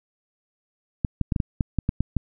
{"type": "clicks", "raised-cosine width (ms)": 5, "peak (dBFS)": -9, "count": 10, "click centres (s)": [1.048, 1.213, 1.322, 1.362, 1.402, 1.608, 1.787, 1.891, 2.006, 2.167], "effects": []}